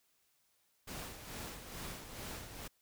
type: noise with tremolo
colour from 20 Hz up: pink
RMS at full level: -44 dBFS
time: 0.87-2.68 s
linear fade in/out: 10 ms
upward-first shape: sine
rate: 2.3 Hz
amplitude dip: 55%
effects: white hiss -75 dBFS RMS until 2.81 s